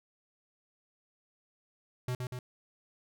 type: tone with echo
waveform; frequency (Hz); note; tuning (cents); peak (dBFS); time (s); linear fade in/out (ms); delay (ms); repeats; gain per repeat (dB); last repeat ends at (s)
square; 125.4; B2; +27; -32; 2.08-2.15; 2; 120; 2; -3; 2.39
effects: none